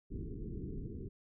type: low-pass noise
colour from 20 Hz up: pink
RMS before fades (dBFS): -42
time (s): 0.1-1.09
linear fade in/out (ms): 20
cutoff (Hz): 430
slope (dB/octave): 96
effects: none